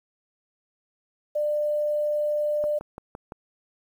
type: tone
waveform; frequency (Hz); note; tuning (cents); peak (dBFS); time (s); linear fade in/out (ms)
sine; 596; D5; +25; -22; 1.35-2.79; 10
type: click train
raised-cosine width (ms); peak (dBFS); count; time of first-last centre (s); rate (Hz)
1; -23; 5; 2.64-3.321; 5.87
effects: 9-bit